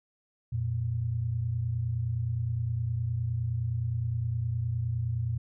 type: tone pair together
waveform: sine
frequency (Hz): 88.4 / 118.08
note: F2 / A#2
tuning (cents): +22 / +23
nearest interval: perfect fourth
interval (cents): 501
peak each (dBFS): -34 / -28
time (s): 0.52-5.38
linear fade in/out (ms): 10
effects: none